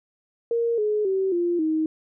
sine tone with pitch steps, 466.2 / 422.6 / 383.1 / 347.2 / 314.8 Hz, A#4 / G#4 / G4 / F4 / D#4, 0 / +30 / -40 / -10 / +20 cents, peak -20 dBFS, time 0.51-1.86 s, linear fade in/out 2 ms, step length 270 ms, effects none

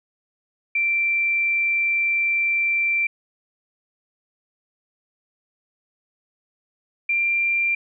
sine tone pair in turn, 2350 / 2373 Hz, D7 / D7, +1 / +17 cents, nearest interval unison, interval 16 cents, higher second, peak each -18 dBFS, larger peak neither, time 0.75-3.07 / 7.09-7.75 s, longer first, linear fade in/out 5 ms, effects none

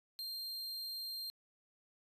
45% pulse tone, 4186 Hz, C8, in tune, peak -40 dBFS, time 0.19-1.3 s, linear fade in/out 0 ms, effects resampled to 32000 Hz

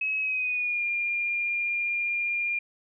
sine tone with pitch glide, 2563 to 2405 Hz, E7 to D7, -49 to +41 cents, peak -25 dBFS, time 0.01-2.59 s, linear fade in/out 5 ms, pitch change -110 cents, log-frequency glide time 0.2-0.84 s, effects none

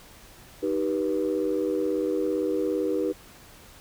sine chord, Eb augmented, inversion none, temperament just, 311.1 / 388.9 / 486.1 Hz, Eb4 / G4 / B4, 0 / -14 / -28 cents, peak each -27 dBFS, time 0.62-3.13 s, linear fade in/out 20 ms, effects tanh soft clip ceiling -16 dBFS + pink hiss -50 dBFS RMS until 3.8 s

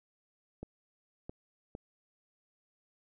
clicks, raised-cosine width 2 ms, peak -28 dBFS, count 3, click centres 0.63 / 1.295 / 1.751 s, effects none

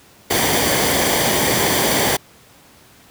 pink noise with comb filter, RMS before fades -17 dBFS, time 0.3-2.17 s, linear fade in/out 10 ms, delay 0.75 ms, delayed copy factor -0.55, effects pink hiss -48 dBFS RMS until 3.1 s + high-pass 80 Hz 12 dB/octave

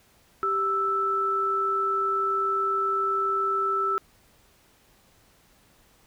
sine tone pair together, 392 / 1319.4 Hz, G4 / E6, 0 / +1 cents, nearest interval octave + major sixth, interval 2101 cents, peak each -30 / -23 dBFS, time 0.43-3.98 s, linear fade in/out 0 ms, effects pink hiss -60 dBFS RMS until 6.06 s

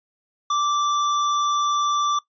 sine tone with hard clipping, 1171 Hz, D6, 5 cents flat, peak -21 dBFS, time 0.5-2.19 s, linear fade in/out 5 ms, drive 15 dB, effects noise-tail reverb RT60 0.1 s tail -18 dB re dry + resampled to 16000 Hz

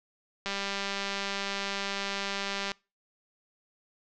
click train, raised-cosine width 0.2 ms, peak -15 dBFS, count 448, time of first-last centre 0.46-2.718 s, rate 198 Hz, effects noise-tail reverb RT60 0.3 s tail -26 dB re dry + low-pass 6000 Hz 12 dB/octave

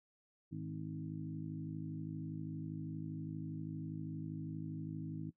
harmonic tone with a mistuned harmonic, 52.5 Hz, G#1, 19 cents sharp, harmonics 2 / 3 / 4 / 5 / 6, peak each -49 / -43 / -53 / -48 / -48 dBFS, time 0.51-5.31 s, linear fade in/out 20 ms, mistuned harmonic 4, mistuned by +26 cents, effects noise-tail reverb RT60 0.1 s tail -18 dB re dry

